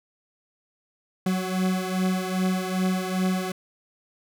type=beating tone pair; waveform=40% pulse; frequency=185 / 187.5 Hz; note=F#3 / F#3; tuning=0 / +23 cents; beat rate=2.5 Hz; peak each=-24 / -27 dBFS; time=1.26-3.52 s; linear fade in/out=5 ms; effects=none